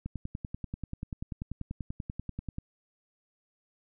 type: click train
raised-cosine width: 5 ms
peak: -23 dBFS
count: 27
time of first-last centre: 0.06-2.584 s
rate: 10.3 Hz
effects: none